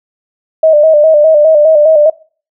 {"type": "tone with vibrato", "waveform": "sine", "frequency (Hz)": 615, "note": "D#5", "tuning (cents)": -20, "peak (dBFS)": -3, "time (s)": [0.63, 2.1], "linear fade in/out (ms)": 5, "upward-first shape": "square", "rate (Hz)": 4.9, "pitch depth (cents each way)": 59, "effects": ["noise-tail reverb RT60 0.4 s tail -22 dB re dry"]}